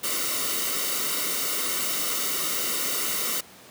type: noise with comb filter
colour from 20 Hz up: white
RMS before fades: -27 dBFS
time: 0.03-3.41 s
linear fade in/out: 10 ms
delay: 1.2 ms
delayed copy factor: -0.7
effects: pink hiss -48 dBFS RMS until 3.7 s + high-pass 150 Hz 12 dB/octave